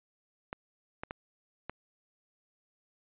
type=clicks; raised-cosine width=0.5 ms; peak=-22 dBFS; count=4; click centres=0.529 / 1.035 / 1.109 / 1.696 s; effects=resampled to 8000 Hz